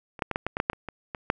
clicks, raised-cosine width 0.5 ms, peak -26 / -10 / -13 / -11 / -12 / -13 / -8 / -7 / -23 / -20 / -18 / -6 dBFS, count 12, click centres 0.192 / 0.222 / 0.313 / 0.359 / 0.466 / 0.569 / 0.601 / 0.699 / 0.732 / 0.887 / 1.148 / 1.301 s, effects none

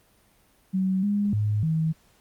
sine tone with pitch steps, 188.8 / 204.3 / 105.2 / 159.6 Hz, F#3 / G#3 / G#2 / D#3, +35 / -28 / +23 / +44 cents, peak -21 dBFS, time 0.73-1.93 s, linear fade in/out 20 ms, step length 300 ms, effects pink hiss -61 dBFS RMS until 2.2 s + Opus 32 kbps

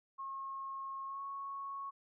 sine tone with pitch glide, 1083 to 1103.8 Hz, C#6 to C#6, -41 to -8 cents, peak -40 dBFS, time 0.18-1.91 s, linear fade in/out 20 ms, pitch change +33 cents, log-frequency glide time 1.06-1.21 s, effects none

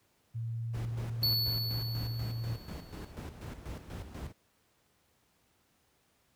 sine tone with pitch glide, 114.7 to 115.5 Hz, A#2 to A#2, -28 to -16 cents, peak -33 dBFS, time 0.34-2.57 s, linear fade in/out 20 ms, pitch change +12 cents, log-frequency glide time 0.47-0.87 s
brown noise with tremolo, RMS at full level -38 dBFS, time 0.73-4.33 s, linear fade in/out 20 ms, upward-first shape square, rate 4.1 Hz, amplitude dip 60%
square tone with exponential decay, 4435 Hz, C#8, in tune, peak -26 dBFS, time 1.23-3.12 s, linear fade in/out 2 ms, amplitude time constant 410 ms
effects pink hiss -71 dBFS RMS until 6.35 s + high-pass 60 Hz 12 dB/octave

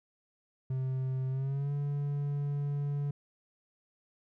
triangle tone with pitch glide, 130.81 to 143.48 Hz, C3 to D3, 0 to -40 cents, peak -28 dBFS, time 0.7-3.11 s, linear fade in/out 5 ms, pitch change +160 cents, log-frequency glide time 1.29-1.72 s, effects none

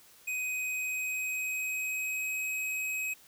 square tone with pitch glide, 2509 to 2537 Hz, D#7 to D#7, +14 to +33 cents, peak -32 dBFS, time 0.27-3.14 s, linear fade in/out 10 ms, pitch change +19 cents, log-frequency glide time 0.41-2.42 s, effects white hiss -58 dBFS RMS until 3.27 s

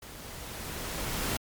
pink noise with level ramp, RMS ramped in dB -46 to -30 dBFS, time 0.02-1.37 s, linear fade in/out 5 ms, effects MP3 96 kbps

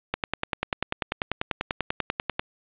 click train, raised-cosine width 0.3 ms, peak -8 dBFS, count 24, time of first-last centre 0.14-2.395 s, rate 10.2 Hz, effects resampled to 8000 Hz + 8-bit

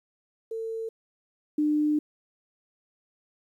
sine tone pair in turn, 450 / 300.3 Hz, A4 / D4, +39 / +39 cents, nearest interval perfect fifth, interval 700 cents, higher first, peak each -30 / -21 dBFS, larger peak second, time 0.51-0.89 / 1.58-1.99 s, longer second, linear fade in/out 5 ms, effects 10-bit

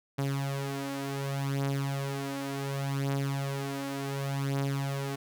sawtooth beating tone pair, 138 / 138.68 Hz, C#3 / C#3, -7 / +1 cents, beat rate 0.68 Hz, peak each -28 / -31 dBFS, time 0.18-5.16 s, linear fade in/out 10 ms, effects none

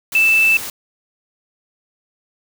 sine tone in noise, 2643 Hz, E7, 4 cents sharp, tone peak -10 dBFS, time 0.15-0.57 s, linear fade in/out 2 ms, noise white, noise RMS -28 dBFS, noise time 0.12-0.7 s, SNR +15 dB, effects none

